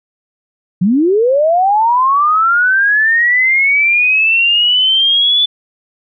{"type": "linear sweep", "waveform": "sine", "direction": "up", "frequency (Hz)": [166.3, 3489], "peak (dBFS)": -8, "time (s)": [0.81, 5.46], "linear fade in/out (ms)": 10, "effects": []}